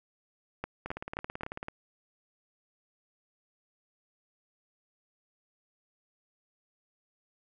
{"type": "two click trains", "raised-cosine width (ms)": 0.5, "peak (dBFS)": [-22, -19], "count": [16, 4], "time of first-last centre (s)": [[0.86, 1.684], [0.64, 1.434]], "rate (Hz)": [18.2, 3.78], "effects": []}